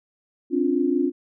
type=tone cluster; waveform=sine; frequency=264.8 / 290.5 / 351 Hz; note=C4 / D4 / F4; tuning=+21 / -19 / +9 cents; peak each=-23 dBFS; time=0.5-1.12 s; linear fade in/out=50 ms; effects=none